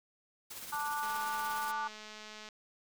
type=noise with tremolo; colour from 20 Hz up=white; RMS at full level=-44 dBFS; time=0.5-1.72 s; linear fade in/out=10 ms; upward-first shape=sine; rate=17 Hz; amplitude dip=40%
type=harmonic tone; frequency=293.7 Hz; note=D4; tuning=in tune; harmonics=3 / 4 / 5; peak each=-36 / -38 / -40 dBFS; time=0.72-1.88 s; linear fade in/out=10 ms
type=click train; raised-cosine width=0.2 ms; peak=-31 dBFS; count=313; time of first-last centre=1.03-2.488 s; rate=214 Hz
effects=none